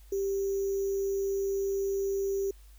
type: tone with sample-and-hold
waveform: sine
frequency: 392 Hz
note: G4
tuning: in tune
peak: -27 dBFS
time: 0.12-2.51 s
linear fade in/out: 5 ms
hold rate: 6300 Hz
effects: added 50 Hz sine -50 dBFS peak until 2.78 s + white hiss -63 dBFS RMS until 2.78 s